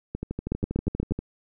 two click trains, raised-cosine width 3 ms, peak -12 / -17 dBFS, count 6 / 14, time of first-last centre 0.52-1.12 / 0.15-1.19 s, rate 8.33 / 12.5 Hz, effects none

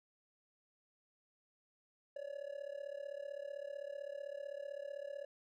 triangle tone with amplitude modulation, 567 Hz, C#5, 39 cents sharp, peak -37 dBFS, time 2.16-5.25 s, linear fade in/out 5 ms, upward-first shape sine, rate 35.7 Hz, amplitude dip 90%, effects none

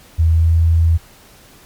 sine tone with pitch glide, 81.4 to 82.49 Hz, E2 to E2, -21 to +2 cents, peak -9 dBFS, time 0.18-0.98 s, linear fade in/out 20 ms, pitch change +23 cents, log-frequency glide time 0.31-0.52 s, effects pink hiss -45 dBFS RMS until 1.65 s + MP3 96 kbps

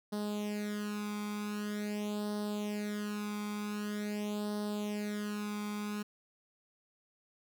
sawtooth tone with flanger, 208.3 Hz, G#3, 5 cents sharp, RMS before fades -37 dBFS, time 0.12-6.03 s, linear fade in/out 10 ms, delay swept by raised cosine 0.21 to 0.86 ms, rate 0.45 Hz, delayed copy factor +0.8, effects none

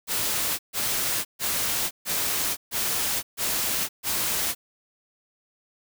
white noise bursts, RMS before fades -26 dBFS, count 7, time 0.07-4.55 s, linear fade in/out 50 ms, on 520 ms, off 140 ms, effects none

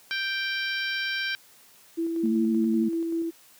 harmonic tone, 784 Hz, G5, in tune, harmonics 2 / 3 / 4 / 5 / 6 / 7, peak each -29 / -33 / -35 / -37 / -39 / -40 dBFS, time 0.11-1.35 s, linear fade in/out 0 ms
sine tone with tremolo, 331.6 Hz, E4, 10 cents sharp, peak -24 dBFS, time 1.97-3.31 s, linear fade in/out 20 ms, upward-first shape square, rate 5.2 Hz, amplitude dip 25%
sine tone with vibrato, 224.9 Hz, A3, 38 cents sharp, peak -22 dBFS, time 2.23-2.89 s, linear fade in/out 10 ms, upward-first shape square, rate 12 Hz, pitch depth 23 cents each way
effects white hiss -55 dBFS RMS until 3.59 s + high-pass 100 Hz 12 dB/octave

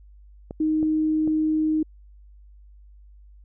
clicks, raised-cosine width 2 ms, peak -20 dBFS, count 3, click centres 0.509 / 0.829 / 1.276 s
sine tone, 311.4 Hz, D#4, 2 cents sharp, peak -19 dBFS, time 0.6-1.83 s, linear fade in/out 5 ms
effects added 50 Hz sine -46 dBFS peak until 3.44 s

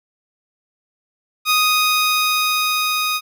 15% pulse tone with level ramp, 1245 Hz, D#6, 1 cent sharp, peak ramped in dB -7 to -12 dBFS, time 1.45-3.21 s, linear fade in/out 50 ms, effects none

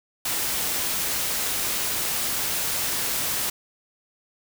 white noise, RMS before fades -26 dBFS, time 0.25-3.5 s, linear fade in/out 5 ms, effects none

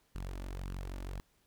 sawtooth tone with flanger, 46.25 Hz, F#1, in tune, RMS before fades -41 dBFS, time 0.15-1.2 s, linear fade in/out 0 ms, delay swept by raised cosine 0.67 to 3.47 ms, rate 1.8 Hz, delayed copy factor +0.55, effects pink hiss -72 dBFS RMS until 1.46 s

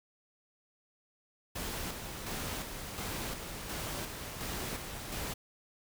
pink noise with tremolo, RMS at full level -38 dBFS, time 1.55-5.34 s, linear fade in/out 10 ms, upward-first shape square, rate 1.4 Hz, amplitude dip 40%, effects none

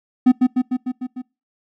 triangle tone with echo, 252.5 Hz, B3, 39 cents sharp, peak -6 dBFS, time 0.26-0.32 s, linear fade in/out 10 ms, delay 150 ms, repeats 6, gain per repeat -3 dB, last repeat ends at 1.22 s, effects noise-tail reverb RT60 0.3 s tail -25 dB re dry

